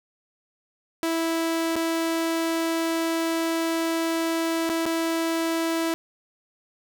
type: tone with dropouts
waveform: sawtooth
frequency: 328.8 Hz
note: E4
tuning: 4 cents flat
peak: -19 dBFS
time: 1.03-5.94 s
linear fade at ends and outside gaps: 0 ms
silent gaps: 1.757-1.763 / 4.693-4.699 / 4.855-4.862 s
effects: none